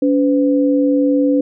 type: tone pair together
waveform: sine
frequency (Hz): 283.7 / 505.5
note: C#4 / B4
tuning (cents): +40 / +40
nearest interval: minor seventh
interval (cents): 1000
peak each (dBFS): -12 / -17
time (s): 0.02-1.41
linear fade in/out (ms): 5
effects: none